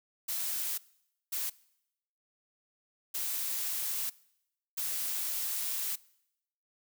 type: noise bursts at uneven times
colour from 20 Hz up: blue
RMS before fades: -34 dBFS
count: 4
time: 0.28-0.78 / 1.32-1.5 / 3.14-4.1 / 4.77-5.96 s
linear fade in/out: 10 ms
effects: noise-tail reverb RT60 0.8 s tail -22 dB re dry